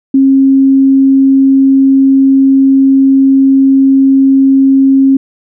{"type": "tone", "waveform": "sine", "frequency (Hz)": 270, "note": "C#4", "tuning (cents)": -45, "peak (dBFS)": -3, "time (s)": [0.14, 5.17], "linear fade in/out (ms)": 5, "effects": []}